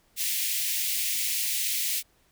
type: high-pass noise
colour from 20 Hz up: white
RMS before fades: -28 dBFS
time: 0.16-2.03 s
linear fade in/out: 50 ms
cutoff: 2000 Hz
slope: 48 dB/octave
effects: pink hiss -65 dBFS RMS until 2.31 s